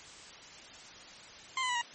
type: tone with pitch steps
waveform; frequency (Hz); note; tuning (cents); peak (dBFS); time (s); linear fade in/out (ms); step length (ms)
20% pulse; 1046.5 / 1013.2 / 980.9 / 949.7; C6 / B5 / B5 / A#5; 0 / +44 / -12 / +32; -25; 1.57-1.814; 2; 61
effects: white hiss -50 dBFS RMS until 1.94 s + MP3 32 kbps